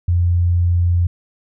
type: tone with vibrato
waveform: sine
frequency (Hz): 87.31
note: F2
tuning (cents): 0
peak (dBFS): -12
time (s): 0.08-1.07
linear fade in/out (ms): 5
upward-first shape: triangle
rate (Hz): 20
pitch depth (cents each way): 10
effects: none